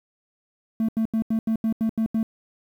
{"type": "tone bursts", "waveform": "triangle", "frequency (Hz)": 223, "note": "A3", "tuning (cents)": 23, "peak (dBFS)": -17, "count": 9, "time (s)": [0.8, 2.23], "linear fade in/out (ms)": 2, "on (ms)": 86, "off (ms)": 82, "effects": ["tanh soft clip ceiling -13 dBFS", "9-bit"]}